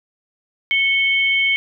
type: tone pair together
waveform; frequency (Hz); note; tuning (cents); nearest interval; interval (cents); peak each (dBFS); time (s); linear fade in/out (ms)
sine; 2208 / 3123; C#7 / G7; -7 / -7; tritone; 600; -15 / -21; 0.71-1.56; 0
effects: none